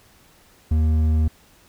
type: tone with hard clipping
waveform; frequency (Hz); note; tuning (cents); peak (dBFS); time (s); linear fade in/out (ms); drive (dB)
sine; 78.5; D#2; +16; -17; 0.71-1.28; 5; 6
effects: pink hiss -54 dBFS RMS until 1.68 s